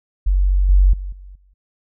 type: tone with level steps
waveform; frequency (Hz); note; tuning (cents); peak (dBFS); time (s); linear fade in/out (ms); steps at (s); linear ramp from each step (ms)
sine; 47; F#1; +28; -12 / -8 / -24 / -35 / -50; 0.26-1.54; 10; 0.69 / 0.93 / 1.12 / 1.35; 5
effects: none